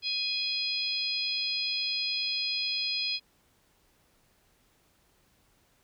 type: harmonic tone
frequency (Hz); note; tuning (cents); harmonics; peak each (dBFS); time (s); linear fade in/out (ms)
830.6; G#5; 0; 3 / 4 / 5 / 6; -35 / -35 / -33 / -33; 0.02-3.2; 50
effects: pink hiss -67 dBFS RMS until 5.83 s